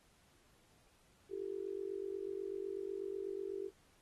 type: tone with amplitude modulation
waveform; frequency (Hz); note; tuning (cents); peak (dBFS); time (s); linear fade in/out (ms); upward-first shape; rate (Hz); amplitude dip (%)
sine; 392; G4; 0; -35; 1.29-3.71; 50; sine; 48.1; 90
effects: pink hiss -70 dBFS RMS until 4.01 s + AAC 32 kbps